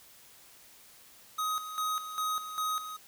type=tone with tremolo; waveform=square; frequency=1258 Hz; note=D#6; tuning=19 cents sharp; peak=-30 dBFS; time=1.38-2.97 s; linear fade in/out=10 ms; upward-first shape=square; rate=2.5 Hz; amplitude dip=65%; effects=white hiss -56 dBFS RMS until 3.07 s